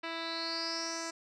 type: tone with low-pass filter sweep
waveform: 10% pulse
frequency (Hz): 330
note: E4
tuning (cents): +2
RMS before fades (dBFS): -37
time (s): 0.03-1.11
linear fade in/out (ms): 10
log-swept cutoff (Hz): 3300 to 6700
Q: 9.8
effects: none